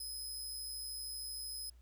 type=tone with amplitude modulation; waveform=20% pulse; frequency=5080 Hz; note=D#8; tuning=35 cents sharp; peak=-34 dBFS; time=0-1.7 s; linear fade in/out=5 ms; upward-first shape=sine; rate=133 Hz; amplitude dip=45%; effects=added 60 Hz sine -57 dBFS peak until 1.81 s + pink hiss -75 dBFS RMS until 1.81 s